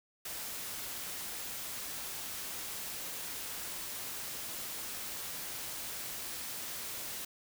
white noise, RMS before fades -41 dBFS, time 0.25-7.25 s, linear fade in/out 5 ms, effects none

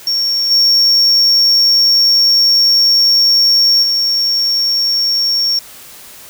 triangle tone with level steps, 5510 Hz, F8, 24 cents flat, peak -11 / -6 / -10 dBFS, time 0.07-5.59 s, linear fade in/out 2 ms, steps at 0.5 / 3.82 s, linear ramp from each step 20 ms, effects white hiss -36 dBFS RMS until 6.29 s

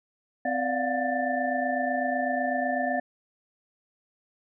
sine tone cluster, 257 / 585 / 697 / 725 / 1770 Hz, C4 / D5 / F5 / F#5 / A6, -31 / -7 / -4 / -35 / +10 cents, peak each -31 / -31 / -31 / -30 / -32 dBFS, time 0.45-3 s, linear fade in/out 5 ms, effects none

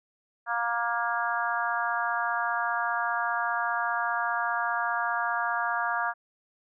harmonic tone, 235 Hz, A#3, 14 cents sharp, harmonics 3 / 4 / 5 / 6 / 7, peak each -32 / -32 / -32 / -32 / -32 dBFS, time 0.46-6.14 s, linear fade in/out 50 ms, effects none

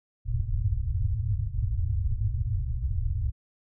white low-pass noise, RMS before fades -27 dBFS, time 0.25-3.32 s, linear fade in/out 50 ms, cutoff 120 Hz, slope 96 dB/octave, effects none

